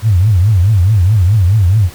sine tone with vibrato, 98.2 Hz, G2, 4 cents sharp, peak -6 dBFS, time 0.02-1.9 s, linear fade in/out 50 ms, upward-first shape triangle, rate 4.7 Hz, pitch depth 280 cents each way, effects pink hiss -35 dBFS RMS until 1.94 s

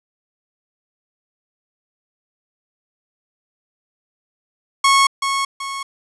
sawtooth tone with echo, 1098 Hz, C#6, 17 cents flat, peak -7 dBFS, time 4.84-5.07 s, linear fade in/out 5 ms, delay 380 ms, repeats 2, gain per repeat -7 dB, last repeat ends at 5.83 s, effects resampled to 24000 Hz + 8-bit

